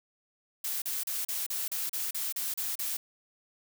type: noise bursts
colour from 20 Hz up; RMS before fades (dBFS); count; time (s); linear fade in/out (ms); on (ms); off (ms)
blue; -33; 11; 0.64-2.97; 5; 180; 35
effects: none